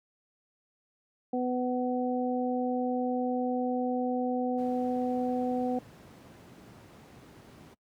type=harmonic tone; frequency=250 Hz; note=B3; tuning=21 cents sharp; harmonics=1 / 2 / 3; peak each=-29 / -32 / -34 dBFS; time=1.33-5.79 s; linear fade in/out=5 ms
type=noise; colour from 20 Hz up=brown; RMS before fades=-45 dBFS; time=4.57-7.75 s; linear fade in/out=20 ms
effects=noise-tail reverb RT60 0.1 s tail -24 dB re dry + high-pass 150 Hz 12 dB/octave